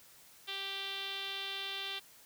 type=tone with low-pass filter; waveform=5% pulse; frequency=392 Hz; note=G4; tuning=in tune; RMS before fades=-40 dBFS; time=0.47-2 s; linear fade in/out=20 ms; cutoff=3500 Hz; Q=4.3; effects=white hiss -59 dBFS RMS until 2.25 s